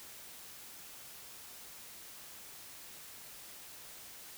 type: silence
effects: white hiss -51 dBFS RMS until 4.37 s